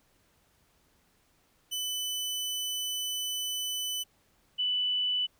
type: tone pair in turn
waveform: sawtooth / sine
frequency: 3000 / 2983 Hz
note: F#7 / F#7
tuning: +23 / +13 cents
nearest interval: unison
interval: 10 cents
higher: first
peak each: -28 / -26 dBFS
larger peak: second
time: 1.71-4.04 / 4.58-5.27 s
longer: first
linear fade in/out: 20 ms
effects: pink hiss -68 dBFS RMS until 5.39 s